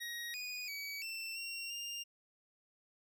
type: tone with pitch steps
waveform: 25% pulse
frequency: 1889 / 2472 / 2273 / 2682 / 2745 / 2800 Hz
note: A#6 / D#7 / C#7 / E7 / F7 / F7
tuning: +22 / -12 / +43 / +29 / -31 / +4 cents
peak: -37 dBFS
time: 0-2.04 s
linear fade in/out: 20 ms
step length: 340 ms
effects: none